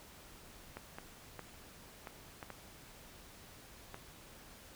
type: clicks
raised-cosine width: 0.5 ms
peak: -29 dBFS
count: 7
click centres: 0.77 / 0.985 / 1.393 / 2.072 / 2.428 / 2.503 / 3.944 s
effects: pink hiss -56 dBFS RMS until 4.75 s